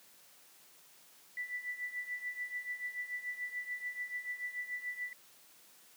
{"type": "tone with tremolo", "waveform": "sine", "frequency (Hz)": 1975.5, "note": "B6", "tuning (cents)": 0, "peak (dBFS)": -34, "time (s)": [1.37, 5.13], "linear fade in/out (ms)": 2, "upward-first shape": "triangle", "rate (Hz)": 6.9, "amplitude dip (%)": 85, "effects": ["white hiss -61 dBFS RMS until 5.96 s", "high-pass 150 Hz 12 dB/octave"]}